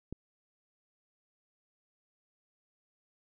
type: click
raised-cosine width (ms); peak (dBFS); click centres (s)
3; -26; 0.126
effects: none